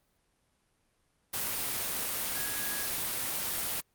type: tone in noise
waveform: sine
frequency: 1661.2 Hz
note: G#6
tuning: in tune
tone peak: -40 dBFS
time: 2.35-2.87 s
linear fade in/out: 10 ms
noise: white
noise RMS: -33 dBFS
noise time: 1.33-3.81 s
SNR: -10 dB
effects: pink hiss -73 dBFS RMS until 3.94 s + Opus 32 kbps